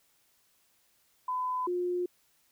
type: tone pair in turn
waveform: sine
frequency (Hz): 1008 / 356.4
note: B5 / F4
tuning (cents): +35 / +35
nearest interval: octave + tritone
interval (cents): 1800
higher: first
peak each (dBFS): -29 / -28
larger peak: second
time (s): 1.28-1.67 / 1.67-2.06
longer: neither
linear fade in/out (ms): 5
effects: white hiss -69 dBFS RMS until 2.51 s